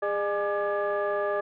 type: tone cluster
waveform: sine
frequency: 408.5 / 605 / 832 / 1191 / 1689 Hz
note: G#4 / D#5 / G#5 / D6 / G#6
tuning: -29 / -49 / +3 / +24 / +29 cents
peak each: -29 / -27 / -36 / -32 / -35 dBFS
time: 0.02-1.41 s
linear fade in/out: 10 ms
effects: tanh soft clip ceiling -18 dBFS